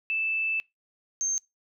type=tone pair in turn; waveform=sine; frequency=2637 / 6347 Hz; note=E7 / G8; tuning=0 / +21 cents; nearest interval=octave + minor third; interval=1521 cents; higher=second; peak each=-25 dBFS; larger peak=neither; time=0.1-0.6 / 1.21-1.38 s; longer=first; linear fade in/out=0 ms; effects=noise-tail reverb RT60 0.2 s tail -24 dB re dry